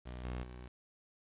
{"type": "tone with level steps", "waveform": "sawtooth", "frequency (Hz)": 61.74, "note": "B1", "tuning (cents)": 0, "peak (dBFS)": [-39, -34, -43], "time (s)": [0.05, 0.69], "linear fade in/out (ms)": 20, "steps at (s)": [0.24, 0.43], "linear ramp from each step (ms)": 2, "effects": ["resampled to 8000 Hz", "10-bit"]}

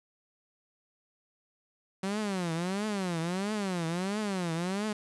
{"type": "tone with vibrato", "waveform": "sawtooth", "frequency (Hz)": 187.1, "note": "F#3", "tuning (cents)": 20, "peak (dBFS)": -26, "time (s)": [2.03, 4.93], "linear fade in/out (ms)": 5, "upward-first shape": "triangle", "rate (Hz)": 1.5, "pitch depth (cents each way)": 270, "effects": ["resampled to 24000 Hz", "9-bit"]}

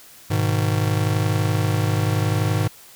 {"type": "chord", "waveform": "square", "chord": "G# minor", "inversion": "none", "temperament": "just", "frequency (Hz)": [103.83, 124.59, 155.74], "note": ["G#2", "B2", "D#3"], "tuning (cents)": [0, 16, 2], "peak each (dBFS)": [-21, -26, -25], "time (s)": [0.3, 2.68], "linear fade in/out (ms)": 10, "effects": ["white hiss -46 dBFS RMS until 2.95 s"]}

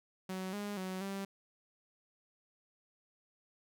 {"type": "tone with pitch steps", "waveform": "sawtooth", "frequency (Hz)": [187.3, 205.1, 186.8, 196], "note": ["F#3", "G#3", "F#3", "G3"], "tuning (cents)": [21, -21, 17, 0], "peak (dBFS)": -34, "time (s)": [0.29, 1.25], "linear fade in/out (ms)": 5, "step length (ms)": 240, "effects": []}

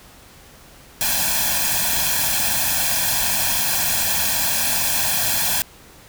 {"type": "noise with comb filter", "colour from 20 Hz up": "white", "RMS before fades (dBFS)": -20, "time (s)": [1.01, 5.62], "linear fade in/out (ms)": 0, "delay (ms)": 1.2, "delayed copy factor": 0.85, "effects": ["pink hiss -46 dBFS RMS until 6.08 s"]}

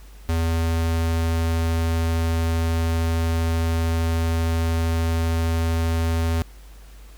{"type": "tone", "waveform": "square", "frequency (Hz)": 82.41, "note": "E2", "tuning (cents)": 0, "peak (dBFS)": -20, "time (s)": [0.29, 6.42], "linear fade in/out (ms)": 0, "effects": ["added 50 Hz sine -41 dBFS peak until 7.17 s", "pink hiss -52 dBFS RMS until 7.17 s"]}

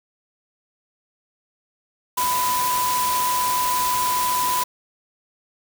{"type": "tone in noise", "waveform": "sine", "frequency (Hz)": 996, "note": "B5", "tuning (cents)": 14, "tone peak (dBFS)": -20, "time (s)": [2.17, 4.64], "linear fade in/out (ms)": 10, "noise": "white", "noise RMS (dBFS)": -26, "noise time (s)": [2.17, 4.64], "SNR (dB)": 3, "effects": []}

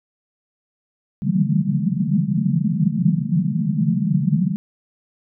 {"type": "band-pass noise", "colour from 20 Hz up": "pink", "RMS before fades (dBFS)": -19, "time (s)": [1.22, 4.56], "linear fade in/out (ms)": 0, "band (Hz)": [140, 220], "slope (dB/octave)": 96, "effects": []}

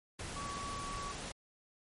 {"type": "tone in noise", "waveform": "sine", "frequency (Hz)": 1132, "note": "C#6", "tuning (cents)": 36, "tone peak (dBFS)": -41, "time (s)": [0.36, 1.12], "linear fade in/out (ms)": 5, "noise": "pink", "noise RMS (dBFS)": -43, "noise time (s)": [0.19, 1.32], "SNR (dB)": -1, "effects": ["MP3 48 kbps"]}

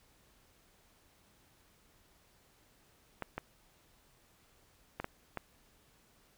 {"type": "clicks", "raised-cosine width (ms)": 0.5, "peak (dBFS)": -22, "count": 5, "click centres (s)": [3.223, 3.38, 5, 5.044, 5.373], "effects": ["pink hiss -67 dBFS RMS until 6.37 s"]}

